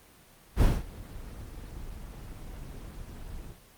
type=noise with ADSR envelope; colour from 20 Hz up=brown; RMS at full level=-20 dBFS; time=0.56-3.62 s; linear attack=55 ms; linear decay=210 ms; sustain=-21 dB; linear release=140 ms; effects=pink hiss -56 dBFS RMS until 3.77 s + Opus 24 kbps